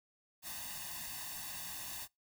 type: noise with comb filter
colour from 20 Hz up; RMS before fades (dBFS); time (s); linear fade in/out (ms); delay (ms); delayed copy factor
white; -44; 0.42-2.08; 50; 1.1; +1
effects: noise-tail reverb RT60 0.2 s tail -25 dB re dry